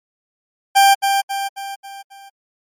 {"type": "tone with echo", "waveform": "40% pulse", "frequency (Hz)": 790, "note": "G5", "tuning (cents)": 13, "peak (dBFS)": -7, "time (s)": [0.75, 0.95], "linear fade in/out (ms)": 20, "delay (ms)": 270, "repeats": 5, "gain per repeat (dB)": -6, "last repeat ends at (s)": 2.3, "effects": ["MP3 64 kbps"]}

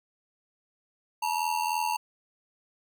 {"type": "ring-modulated tone", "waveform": "square", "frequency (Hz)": 910, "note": "A#5", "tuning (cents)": -42, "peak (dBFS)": -24, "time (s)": [1.22, 1.97], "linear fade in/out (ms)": 10, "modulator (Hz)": 41.6, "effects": []}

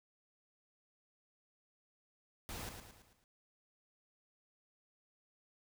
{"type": "noise with echo", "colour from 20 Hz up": "pink", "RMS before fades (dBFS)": -45, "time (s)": [2.49, 2.69], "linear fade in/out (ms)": 0, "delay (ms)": 110, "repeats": 5, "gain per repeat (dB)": -6, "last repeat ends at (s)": 3.24, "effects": []}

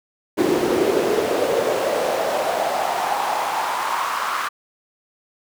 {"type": "noise with high-pass filter sweep", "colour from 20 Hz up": "brown", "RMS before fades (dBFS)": -21, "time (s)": [0.37, 4.49], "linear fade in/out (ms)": 20, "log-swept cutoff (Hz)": [340, 1200], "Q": 3.9, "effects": []}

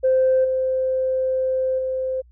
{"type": "tone with level steps", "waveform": "sine", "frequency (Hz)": 520, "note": "C5", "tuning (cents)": -11, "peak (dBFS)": [-13, -18, -21], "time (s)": [0.03, 2.22], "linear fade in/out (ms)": 20, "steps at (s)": [0.44, 1.78], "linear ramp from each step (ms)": 10, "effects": ["tanh soft clip ceiling -10 dBFS", "added 60 Hz sine -48 dBFS peak until 2.31 s"]}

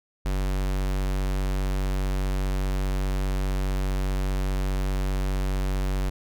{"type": "tone", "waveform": "square", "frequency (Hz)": 47.57, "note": "F#1", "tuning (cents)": 49, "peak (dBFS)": -24, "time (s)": [0.25, 6.1], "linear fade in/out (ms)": 10, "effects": []}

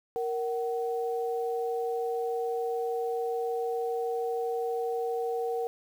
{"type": "tone pair together", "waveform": "sine", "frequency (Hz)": [466.2, 753.6], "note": ["A#4", "F#5"], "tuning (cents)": [0, 32], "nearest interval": "minor sixth", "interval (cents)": 832, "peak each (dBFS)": [-29, -34], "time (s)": [0.16, 5.67], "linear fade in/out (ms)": 0, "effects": ["9-bit"]}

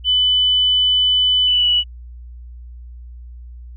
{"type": "tone with pitch glide", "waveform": "sine", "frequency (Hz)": [3000, 2947], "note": ["F#7", "F#7"], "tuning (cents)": [23, -8], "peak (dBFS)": -12, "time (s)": [0.04, 1.84], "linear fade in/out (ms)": 50, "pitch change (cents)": -31, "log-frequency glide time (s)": [1.45, 1.67], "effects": ["added 60 Hz sine -33 dBFS peak until 3.76 s"]}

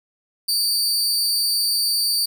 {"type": "tone with amplitude modulation", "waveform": "sawtooth", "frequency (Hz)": 4617, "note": "D8", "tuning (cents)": -30, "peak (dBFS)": -12, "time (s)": [0.48, 2.26], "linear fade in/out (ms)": 10, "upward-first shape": "sine", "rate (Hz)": 226, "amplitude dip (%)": 75, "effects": []}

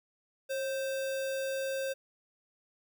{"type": "tone with sample-and-hold", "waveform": "sine", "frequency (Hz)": 539, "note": "C#5", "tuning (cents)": -49, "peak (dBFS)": -31, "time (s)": [0.49, 1.94], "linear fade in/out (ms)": 20, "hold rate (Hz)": 2100, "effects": []}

